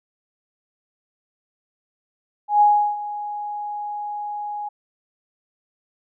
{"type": "tone with ADSR envelope", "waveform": "sine", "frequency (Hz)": 830.6, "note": "G#5", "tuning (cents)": 0, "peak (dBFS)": -10, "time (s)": [2.48, 4.69], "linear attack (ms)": 130, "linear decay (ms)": 350, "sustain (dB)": -16, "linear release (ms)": 10, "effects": []}